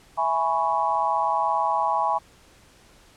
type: chord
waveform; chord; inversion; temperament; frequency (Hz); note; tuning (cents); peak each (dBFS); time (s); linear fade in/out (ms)
sine; C# minor seventh; first; equal; 659.3 / 830.6 / 987.8 / 1108.7; E5 / G#5 / B5 / C#6; 0 / 0 / 0 / 0; -29 / -24 / -25 / -27; 0.17-2.19; 20
effects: pink hiss -54 dBFS RMS until 3.16 s + low-pass 10000 Hz 12 dB/octave